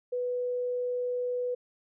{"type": "tone", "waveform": "sine", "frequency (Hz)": 493.9, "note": "B4", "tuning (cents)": 0, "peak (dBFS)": -28, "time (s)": [0.12, 1.55], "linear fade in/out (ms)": 10, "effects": []}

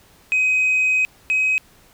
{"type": "tone pair in turn", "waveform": "sine", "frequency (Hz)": [2521, 2533], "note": ["D#7", "D#7"], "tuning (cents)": [22, 30], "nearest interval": "unison", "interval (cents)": 8, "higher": "second", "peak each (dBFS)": [-13, -14], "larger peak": "first", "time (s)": [[0.32, 1.05], [1.3, 1.58]], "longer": "first", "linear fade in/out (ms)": 0, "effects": ["tanh soft clip ceiling -13 dBFS", "pink hiss -52 dBFS RMS until 1.93 s"]}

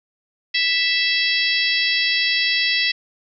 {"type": "harmonic tone", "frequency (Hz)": 659.3, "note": "E5", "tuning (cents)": 0, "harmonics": [3, 4, 5, 6, 7, 8], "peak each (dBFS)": [-22, -23, -24, -25, -25, -26], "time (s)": [0.54, 2.92], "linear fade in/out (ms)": 10, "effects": []}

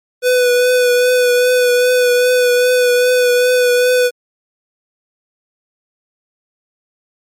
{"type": "tone with vibrato", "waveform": "square", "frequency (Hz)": 495.8, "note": "B4", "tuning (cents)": 7, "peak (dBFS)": -10, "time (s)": [0.22, 4.11], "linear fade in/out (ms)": 50, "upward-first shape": "triangle", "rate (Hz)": 2.5, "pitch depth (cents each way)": 25, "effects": ["MP3 64 kbps"]}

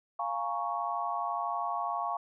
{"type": "chord", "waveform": "sine", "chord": "Bb minor seventh", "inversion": "second", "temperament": "equal", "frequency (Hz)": [698.5, 830.6, 932.3, 1108.7], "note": ["F5", "Ab5", "Bb5", "Db6"], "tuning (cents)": [0, 0, 0, 0], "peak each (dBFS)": [-35, -37, -38, -34], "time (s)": [0.19, 2.17], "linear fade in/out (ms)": 5, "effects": []}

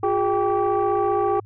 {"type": "tone cluster", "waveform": "sine", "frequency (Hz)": [357.2, 412.3, 788, 1151], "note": ["F4", "G#4", "G5", "D6"], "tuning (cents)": [39, -13, 9, -35], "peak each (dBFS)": [-23, -21, -22, -26], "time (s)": [0.03, 1.4], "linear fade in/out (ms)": 5, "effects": ["tanh soft clip ceiling -12 dBFS", "added 104 Hz sine -41 dBFS peak until 1.45 s"]}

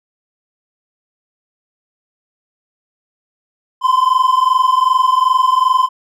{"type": "tone pair together", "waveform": "triangle", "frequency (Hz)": [1017.4, 1040], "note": ["C6", "C6"], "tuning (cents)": [-49, -11], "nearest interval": "unison", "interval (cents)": 38, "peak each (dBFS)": -11, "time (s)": [3.81, 5.89], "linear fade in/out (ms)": 50, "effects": []}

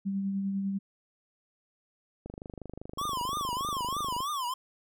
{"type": "tone with tremolo", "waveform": "sine", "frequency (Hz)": 196, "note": "G3", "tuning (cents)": 0, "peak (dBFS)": -27, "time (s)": [0.05, 0.79], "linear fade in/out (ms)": 20, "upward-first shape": "sine", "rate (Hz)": 10, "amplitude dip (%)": 30}
{"type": "click train", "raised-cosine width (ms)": 2, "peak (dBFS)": -27, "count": 50, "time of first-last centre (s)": [2.26, 4.204], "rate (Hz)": 25.2}
{"type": "tone with vibrato", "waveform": "square", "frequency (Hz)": 1079, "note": "C#6", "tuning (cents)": -47, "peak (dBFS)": -31, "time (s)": [2.98, 4.54], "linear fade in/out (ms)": 5, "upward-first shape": "triangle", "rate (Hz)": 3.2, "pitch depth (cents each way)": 230}
{"effects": []}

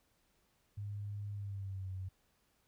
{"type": "tone with pitch glide", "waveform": "sine", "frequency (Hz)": [102.4, 93.9], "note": ["G#2", "F#2"], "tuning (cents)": [-24, 26], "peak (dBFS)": -39, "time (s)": [0.77, 2.09], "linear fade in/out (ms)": 10, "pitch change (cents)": -150, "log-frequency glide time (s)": [1.32, 1.9], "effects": ["pink hiss -75 dBFS RMS until 2.67 s"]}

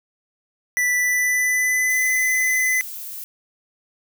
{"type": "tone with pitch glide", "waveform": "square", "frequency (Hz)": [1975.5, 2021], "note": ["B6", "B6"], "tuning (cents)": [0, 39], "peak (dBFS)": -18, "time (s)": [0.77, 2.81], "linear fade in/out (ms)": 0, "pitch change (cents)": 39, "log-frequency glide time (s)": [0.95, 2.11]}
{"type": "noise", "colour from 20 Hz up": "violet", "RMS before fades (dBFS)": -33, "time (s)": [1.9, 3.24], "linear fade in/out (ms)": 0}
{"effects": []}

